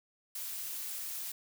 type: noise with amplitude modulation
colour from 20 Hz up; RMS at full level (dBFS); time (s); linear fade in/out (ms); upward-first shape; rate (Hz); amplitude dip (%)
blue; -38; 0.35-1.32; 5; sine; 218; 40
effects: none